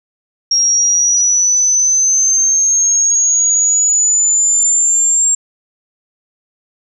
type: linear sweep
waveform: sine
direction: up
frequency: 5588 to 7459 Hz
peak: -9 dBFS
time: 0.51-5.35 s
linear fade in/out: 5 ms
effects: none